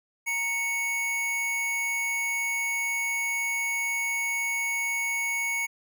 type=tone pair together; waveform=square; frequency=933 / 2219 Hz; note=A#5 / C#7; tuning=+1 / +1 cents; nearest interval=octave + minor third; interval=1500 cents; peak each=-39 / -27 dBFS; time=0.26-5.67 s; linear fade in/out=20 ms; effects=none